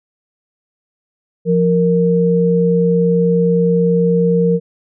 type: tone pair together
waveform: sine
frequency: 174.07 / 464.7 Hz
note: F3 / A#4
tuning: -5 / -5 cents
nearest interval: octave + perfect fourth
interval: 1700 cents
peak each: -13 dBFS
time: 1.45-4.6 s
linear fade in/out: 50 ms
effects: none